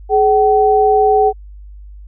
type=tone pair together; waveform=sine; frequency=423 / 762 Hz; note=G#4 / G5; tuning=+32 / -49 cents; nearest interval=minor seventh; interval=1019 cents; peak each=-11 dBFS; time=0.09-1.33 s; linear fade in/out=50 ms; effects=added 50 Hz sine -32 dBFS peak until 2.07 s